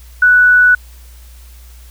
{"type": "tone", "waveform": "sine", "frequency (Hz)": 1480, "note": "F#6", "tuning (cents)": 0, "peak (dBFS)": -5, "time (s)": [0.22, 0.75], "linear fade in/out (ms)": 5, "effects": ["added 60 Hz sine -35 dBFS peak until 1.9 s", "white hiss -46 dBFS RMS until 1.9 s"]}